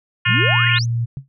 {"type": "harmonic tone", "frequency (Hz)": 355.9, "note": "F4", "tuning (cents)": 33, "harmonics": [3, 4, 5, 6, 7, 8, 9], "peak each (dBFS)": [-28, -22, -20, -24, -22, -21, -33], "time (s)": [0.25, 0.79], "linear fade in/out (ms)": 10}
{"type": "tone with pitch glide", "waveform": "sine", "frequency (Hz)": [118.1, 117.22], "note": ["A#2", "A#2"], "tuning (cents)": [23, 10], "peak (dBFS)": -17, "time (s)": [0.26, 1.06], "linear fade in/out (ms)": 20, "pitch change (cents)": -13, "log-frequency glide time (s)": [0.58, 0.91]}
{"type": "exponential sweep", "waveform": "sine", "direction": "up", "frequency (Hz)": [134.9, 6680], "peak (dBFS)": -22, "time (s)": [0.26, 0.86], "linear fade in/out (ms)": 50}
{"type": "tone with exponential decay", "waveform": "sine", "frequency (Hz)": 136, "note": "C#3", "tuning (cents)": -33, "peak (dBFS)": -21, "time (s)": [1.17, 1.28], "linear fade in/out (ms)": 0, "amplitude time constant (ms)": 23}
{"effects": []}